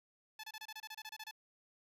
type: tone bursts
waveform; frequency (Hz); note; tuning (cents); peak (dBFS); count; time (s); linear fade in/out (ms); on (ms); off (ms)
10% pulse; 867; A5; -26; -37; 13; 0.39-1.312; 5; 46; 27
effects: resampled to 32000 Hz